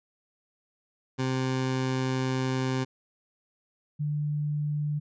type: tone pair in turn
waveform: 20% pulse / sine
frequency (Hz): 130.4 / 148.41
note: C3 / D3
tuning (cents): -5 / +19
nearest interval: major second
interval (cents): 224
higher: second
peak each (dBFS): -21 / -26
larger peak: first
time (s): 1.18-2.85 / 3.99-5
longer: first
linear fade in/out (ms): 20
effects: resampled to 16000 Hz